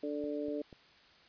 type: harmonic tone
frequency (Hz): 146.83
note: D3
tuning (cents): 0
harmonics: 2 / 3 / 4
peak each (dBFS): -37 / -39 / -40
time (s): 0.03-0.62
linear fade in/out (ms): 5
type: click train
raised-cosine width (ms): 2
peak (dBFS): -37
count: 3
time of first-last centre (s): 0.24-0.728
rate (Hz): 4.1
effects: white hiss -61 dBFS RMS until 1.28 s + resampled to 11025 Hz